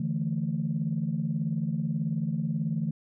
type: chord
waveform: sine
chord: D suspended second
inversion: none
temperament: just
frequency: 146.83 / 165.19 / 220.2 Hz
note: D3 / E3 / A3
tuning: 0 / +4 / +2 cents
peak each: -31 / -29 / -31 dBFS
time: 0-2.91 s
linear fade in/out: 5 ms
effects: tanh soft clip ceiling -18 dBFS